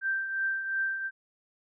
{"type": "tone with tremolo", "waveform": "sine", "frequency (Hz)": 1568, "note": "G6", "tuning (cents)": 0, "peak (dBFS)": -25, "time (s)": [0.01, 1.11], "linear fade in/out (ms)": 50, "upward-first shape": "triangle", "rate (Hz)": 2.8, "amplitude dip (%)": 60, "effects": []}